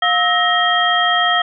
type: tone cluster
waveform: sine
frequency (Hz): 709 / 1296 / 1874 / 3213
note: F5 / E6 / A#6 / G7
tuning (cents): +26 / -30 / +9 / +42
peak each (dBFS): -18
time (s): 0.02-1.42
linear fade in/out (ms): 5
effects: none